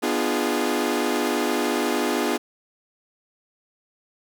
sawtooth chord, B diminished seventh, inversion none, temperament equal with one note detuned, 246.9 / 300.4 / 349.2 / 415.3 Hz, B3 / D4 / F4 / Ab4, 0 / +39 / 0 / 0 cents, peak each -23 dBFS, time 0.02-2.38 s, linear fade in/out 20 ms, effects none

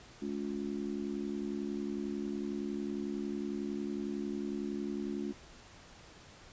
harmonic tone, 71 Hz, C#2, 42 cents sharp, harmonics 3 / 4 / 5, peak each -38 / -39 / -40 dBFS, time 0.21-5.33 s, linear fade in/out 20 ms, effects pink hiss -55 dBFS RMS until 6.52 s + resampled to 16000 Hz

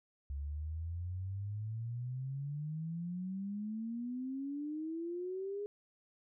sine exponential sweep, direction up, 68.7 to 415.3 Hz, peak -37 dBFS, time 0.3-5.66 s, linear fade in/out 0 ms, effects none

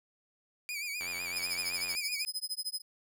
sawtooth tone with vibrato, 2356 Hz, D7, 5 cents sharp, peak -32 dBFS, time 0.69-2.25 s, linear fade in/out 0 ms, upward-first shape sine, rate 7.9 Hz, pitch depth 86 cents each way
click train, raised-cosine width 0.3 ms, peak -28 dBFS, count 84, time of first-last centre 1.01-1.95 s, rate 88.3 Hz
sawtooth tone with tremolo, 5040 Hz, D#8, 21 cents sharp, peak -29 dBFS, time 1.35-2.82 s, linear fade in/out 20 ms, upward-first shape sine, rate 13 Hz, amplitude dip 100%
effects none

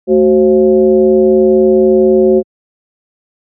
sine tone with frequency modulation, 374.5 Hz, F#4, 21 cents sharp, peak -5 dBFS, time 0.07-2.43 s, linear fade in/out 50 ms, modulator 155 Hz, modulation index 0.92, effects high-pass 100 Hz 12 dB/octave

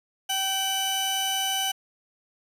sawtooth tone pair together, 774 / 2985 Hz, G5 / F#7, -22 / +15 cents, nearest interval octave + major seventh, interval 2337 cents, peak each -25 / -23 dBFS, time 0.29-1.72 s, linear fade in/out 10 ms, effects resampled to 32000 Hz + 8-bit

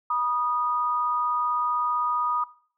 sine tone pair together, 970.6 / 1235 Hz, B5 / D#6, -30 / -13 cents, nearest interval major third, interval 417 cents, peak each -27 / -24 dBFS, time 0.1-2.44 s, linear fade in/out 5 ms, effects noise-tail reverb RT60 0.5 s tail -20 dB re dry

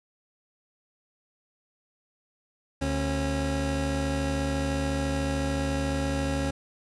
25% pulse tone pair together, 74 / 273.6 Hz, D2 / C#4, +14 / -23 cents, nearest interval octave + major seventh, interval 2263 cents, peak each -25 / -25 dBFS, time 2.81-6.51 s, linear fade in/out 10 ms, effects resampled to 22050 Hz + 9-bit

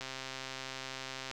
click train, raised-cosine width 0.2 ms, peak -23 dBFS, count 173, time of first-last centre 0.01-1.313 s, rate 132 Hz, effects none

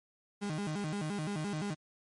35% pulse tone with vibrato, 177 Hz, F3, 23 cents sharp, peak -32 dBFS, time 0.41-1.75 s, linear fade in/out 20 ms, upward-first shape square, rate 5.8 Hz, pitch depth 240 cents each way, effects MP3 48 kbps

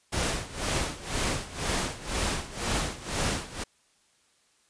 pink noise with tremolo, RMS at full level -27 dBFS, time 0.12-3.64 s, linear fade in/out 10 ms, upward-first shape sine, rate 2 Hz, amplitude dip 85%, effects white hiss -66 dBFS RMS until 4.69 s + resampled to 22050 Hz

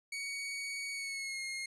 sawtooth tone with pitch glide, 2242 to 2142 Hz, C#7 to C7, +19 to +40 cents, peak -34 dBFS, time 0.12-1.66 s, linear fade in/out 5 ms, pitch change -79 cents, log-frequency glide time 0.92-1.42 s, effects resampled to 24000 Hz

